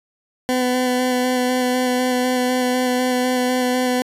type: tone with vibrato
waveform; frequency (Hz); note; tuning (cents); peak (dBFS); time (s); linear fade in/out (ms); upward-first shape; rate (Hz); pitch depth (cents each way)
20% pulse; 251.7; B3; +33; -12; 0.49-4.02; 0; square; 4; 12
effects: resampled to 32000 Hz